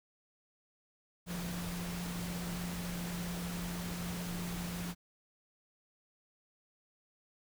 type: tone in noise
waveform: sine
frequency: 174.9 Hz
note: F3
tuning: 3 cents sharp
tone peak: -38 dBFS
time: 1.26-4.95 s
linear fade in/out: 50 ms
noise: pink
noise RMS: -43 dBFS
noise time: 1.26-4.95 s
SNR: +2 dB
effects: none